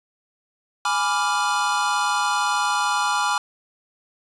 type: chord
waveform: square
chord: G# diminished seventh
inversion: none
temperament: equal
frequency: 830.6 / 987.8 / 1174.7 / 1396.9 Hz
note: G#5 / B5 / D6 / F6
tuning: 0 / 0 / 0 / 0 cents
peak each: -26 dBFS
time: 0.85-3.38 s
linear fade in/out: 2 ms
effects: resampled to 22050 Hz + 8-bit